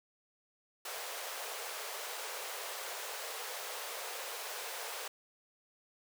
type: high-pass noise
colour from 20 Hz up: pink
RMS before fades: -42 dBFS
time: 0.85-5.08 s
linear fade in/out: 5 ms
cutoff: 440 Hz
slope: 48 dB/octave
effects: none